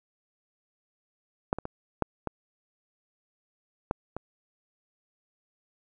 clicks, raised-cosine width 1 ms, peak -10 / -19 / -20 / -10 / -16 / -12 / -20 dBFS, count 7, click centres 1.529 / 1.586 / 1.654 / 2.023 / 2.273 / 3.911 / 4.166 s, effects none

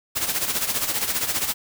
white noise with tremolo, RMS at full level -22 dBFS, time 0.15-1.54 s, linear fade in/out 20 ms, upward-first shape sine, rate 15 Hz, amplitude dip 65%, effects none

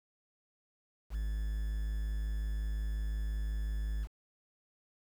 triangle tone with quantisation, 52.8 Hz, G#1, 29 cents sharp, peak -30 dBFS, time 1.1-4.08 s, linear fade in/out 50 ms, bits 9, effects none

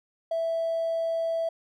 triangle tone with hard clipping, 659.3 Hz, E5, in tune, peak -25 dBFS, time 0.31-1.49 s, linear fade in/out 5 ms, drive 3 dB, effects none

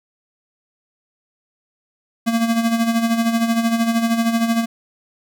square tone with tremolo, 229.6 Hz, A#3, 26 cents flat, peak -14 dBFS, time 2.26-4.66 s, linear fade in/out 20 ms, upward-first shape sine, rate 13 Hz, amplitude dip 60%, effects none

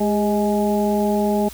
harmonic tone with a mistuned harmonic, 209.1 Hz, G#3, 12 cents sharp, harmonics 1 / 2 / 3 / 4, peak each -19 / -22 / -24 / -25 dBFS, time 0-1.49 s, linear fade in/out 10 ms, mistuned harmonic 2, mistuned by -49 cents, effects added 60 Hz sine -40 dBFS peak until 1.53 s + white hiss -40 dBFS RMS until 1.53 s

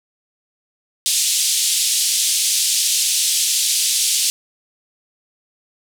white band-pass noise, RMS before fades -18 dBFS, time 1.06-4.3 s, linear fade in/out 0 ms, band 3100 to 10000 Hz, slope 24 dB/octave, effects none

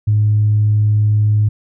sine tone, 105.8 Hz, G#2, 33 cents sharp, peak -9 dBFS, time 0.07-1.49 s, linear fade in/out 10 ms, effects tanh soft clip ceiling -5 dBFS

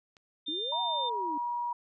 click, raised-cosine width 0.2 ms, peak -38 dBFS, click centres 0.168 s
sine tone, 3600 Hz, A7, 39 cents sharp, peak -32 dBFS, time 0.46-1.1 s, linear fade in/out 20 ms
sine exponential two-way sweep, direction up then down, 285.1 to 770 to 285.1 Hz, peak -37 dBFS, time 0.48-1.38 s, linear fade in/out 5 ms, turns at 0.81 s
sine tone with pitch glide, 949 to 958.9 Hz, A#5 to A#5, +31 to +49 cents, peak -30 dBFS, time 0.72-1.73 s, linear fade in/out 5 ms, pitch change +18 cents, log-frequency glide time 0.93-1.14 s
effects none

